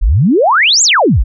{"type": "exponential two-way sweep", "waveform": "sine", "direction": "up then down", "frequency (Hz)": [37, 7902, 37], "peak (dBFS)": -6, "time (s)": [0.01, 1.24], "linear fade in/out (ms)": 20, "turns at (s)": 0.83, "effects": []}